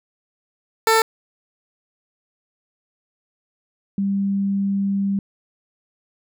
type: tone pair in turn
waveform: 15% pulse / sine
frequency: 446.2 / 197.67 Hz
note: A4 / G3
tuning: +24 / +15 cents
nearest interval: octave + major second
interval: 1409 cents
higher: first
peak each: -7 / -18 dBFS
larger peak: first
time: 0.87-1.02 / 3.98-5.19 s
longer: second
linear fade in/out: 2 ms
effects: none